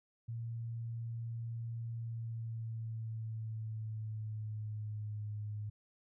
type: tone with pitch glide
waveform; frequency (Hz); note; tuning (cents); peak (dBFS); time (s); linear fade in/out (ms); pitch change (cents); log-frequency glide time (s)
sine; 115.5 to 105.3; A#2 to G#2; -16 to +24; -38; 0.28-5.7; 10; -160; 1.92-5.27
effects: none